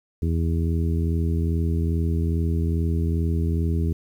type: harmonic tone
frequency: 82.41 Hz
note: E2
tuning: in tune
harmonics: 1 / 2 / 3 / 4 / 5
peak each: -21 / -27 / -31 / -33 / -35 dBFS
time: 0.22-3.93 s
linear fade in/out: 5 ms
effects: 9-bit